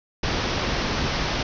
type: low-pass noise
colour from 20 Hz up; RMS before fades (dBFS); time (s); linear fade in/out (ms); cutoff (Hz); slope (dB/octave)
pink; -25; 0.23-1.43; 5; 5900; 96
effects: none